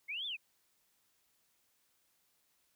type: linear two-way sweep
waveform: sine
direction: up then down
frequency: 2093 to 3600 to 2371 Hz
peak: -37 dBFS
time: 0.08-0.37 s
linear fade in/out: 20 ms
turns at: 0.26 s
effects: white hiss -75 dBFS RMS until 2.75 s